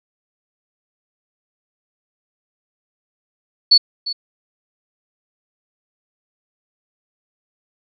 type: tone with echo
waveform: sine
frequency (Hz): 4435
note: C#8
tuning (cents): 0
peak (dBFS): -6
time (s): 3.71-3.78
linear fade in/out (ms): 10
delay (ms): 350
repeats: 1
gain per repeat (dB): -15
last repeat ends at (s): 4.13
effects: none